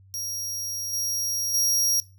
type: tone with level steps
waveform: sawtooth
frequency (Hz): 5640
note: F8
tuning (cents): +16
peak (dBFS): -27 / -23 / -18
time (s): 0.14-2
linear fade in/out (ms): 0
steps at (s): 0.93 / 1.54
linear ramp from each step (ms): 2
effects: noise-tail reverb RT60 0.3 s tail -18 dB re dry + added 96 Hz sine -50 dBFS peak until 2.18 s